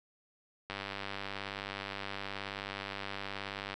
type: click train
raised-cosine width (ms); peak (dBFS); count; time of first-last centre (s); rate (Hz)
0.3; -22; 302; 0.7-3.74; 99
effects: none